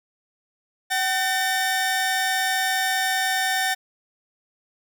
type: tone pair together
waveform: sawtooth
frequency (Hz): 760 / 1805.1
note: F#5 / A6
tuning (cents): +46 / +44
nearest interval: octave + minor third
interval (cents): 1498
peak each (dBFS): -20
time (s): 0.9-3.75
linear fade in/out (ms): 20
effects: none